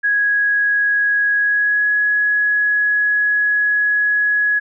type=tone with pitch glide; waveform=sine; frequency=1661.2 to 1679.5 Hz; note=G#6 to G#6; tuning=0 to +19 cents; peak=-13 dBFS; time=0.03-4.6 s; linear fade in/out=20 ms; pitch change=+19 cents; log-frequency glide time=1.37-1.88 s; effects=none